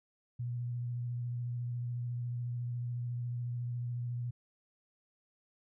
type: tone with vibrato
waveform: sine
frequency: 121.1 Hz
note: B2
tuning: 34 cents flat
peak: -34 dBFS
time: 0.39-4.31 s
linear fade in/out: 10 ms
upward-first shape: sine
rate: 14 Hz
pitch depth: 18 cents each way
effects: none